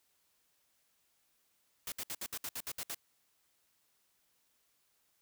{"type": "noise bursts", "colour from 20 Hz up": "white", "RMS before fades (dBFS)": -40, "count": 10, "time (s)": [1.87, 2.946], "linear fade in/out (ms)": 2, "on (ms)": 50, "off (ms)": 64, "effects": ["white hiss -75 dBFS RMS until 5.21 s"]}